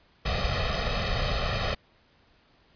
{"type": "noise with comb filter", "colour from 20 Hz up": "pink", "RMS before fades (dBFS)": -27, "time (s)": [0.25, 1.75], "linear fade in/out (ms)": 10, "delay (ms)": 1.6, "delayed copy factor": 0.95, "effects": ["pink hiss -62 dBFS RMS until 2.75 s", "resampled to 11025 Hz"]}